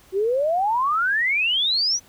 sine exponential sweep, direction up, 368.4 to 6060 Hz, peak -18 dBFS, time 0.12-2 s, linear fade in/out 50 ms, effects pink hiss -53 dBFS RMS until 2.08 s

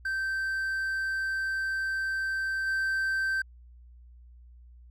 triangle tone with level steps, 1557 Hz, G6, 12 cents flat, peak -26 / -24 dBFS, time 0.05-3.42 s, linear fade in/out 5 ms, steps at 2.66 s, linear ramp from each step 20 ms, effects added 60 Hz sine -49 dBFS peak until 4.9 s

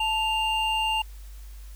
triangle tone pair together, 880.1 / 2794 Hz, A5 / F7, 0 / 0 cents, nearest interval octave + minor sixth, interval 2000 cents, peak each -24 dBFS, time 0-1.02 s, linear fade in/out 5 ms, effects added 50 Hz sine -39 dBFS peak until 1.75 s + white hiss -55 dBFS RMS until 1.75 s

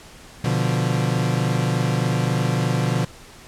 40% pulse chord, B diminished, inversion none, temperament equal, 123.47 / 146.83 / 174.61 Hz, B2 / D3 / F3, 0 / 0 / 0 cents, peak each -21 / -23 / -24 dBFS, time 0.44-3.05 s, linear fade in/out 5 ms, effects pink hiss -44 dBFS RMS until 3.47 s + low-pass 10000 Hz 12 dB/octave

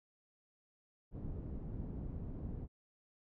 pink low-pass noise, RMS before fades -43 dBFS, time 1.11-2.68 s, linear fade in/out 50 ms, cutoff 280 Hz, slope 12 dB/octave, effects none

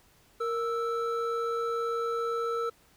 triangle tone pair together, 465.5 / 1318.5 Hz, A#4 / E6, -2 / 0 cents, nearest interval octave + tritone, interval 1802 cents, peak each -28 / -30 dBFS, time 0.4-2.7 s, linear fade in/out 10 ms, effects pink hiss -62 dBFS RMS until 2.96 s

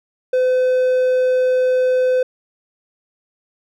triangle tone, 509 Hz, C5, 48 cents flat, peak -11 dBFS, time 0.33-2.23 s, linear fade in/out 5 ms, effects none

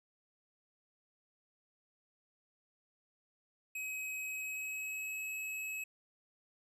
square tone with pitch glide, 2541 to 2572 Hz, D#7 to E7, +36 to -43 cents, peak -39 dBFS, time 3.75-5.84 s, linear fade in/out 5 ms, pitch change +21 cents, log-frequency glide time 4.19-5.21 s, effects none

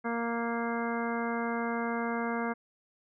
harmonic tone, 233.1 Hz, A#3, in tune, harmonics 1 / 2 / 3 / 4 / 5 / 6 / 7 / 9, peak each -33 / -36 / -38 / -39 / -40 / -41 / -41 / -43 dBFS, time 0.04-2.54 s, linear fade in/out 20 ms, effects none

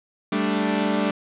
sawtooth chord, G suspended second, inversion none, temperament equal, 196 / 220 / 293.7 Hz, G3 / A3 / D4, 0 / 0 / 0 cents, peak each -21 dBFS, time 0.32-1.11 s, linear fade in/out 5 ms, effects resampled to 8000 Hz + 7-bit

